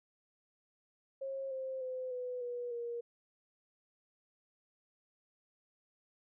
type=tone with pitch steps; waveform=sine; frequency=540 / 525.8 / 512.1 / 498.6 / 485.6 / 472.8 Hz; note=C#5 / C5 / C5 / B4 / B4 / A#4; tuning=-45 / +8 / -37 / +16 / -29 / +24 cents; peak=-37 dBFS; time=1.21-3.01 s; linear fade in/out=10 ms; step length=300 ms; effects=none